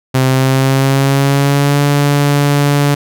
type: tone with pitch glide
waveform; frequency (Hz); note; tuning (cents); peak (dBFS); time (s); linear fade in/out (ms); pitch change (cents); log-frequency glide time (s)
sawtooth; 130.81 to 143.48; C3 to D3; 0 to -40; -5; 0.14-2.95; 10; +160; 0.26-1.8
effects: none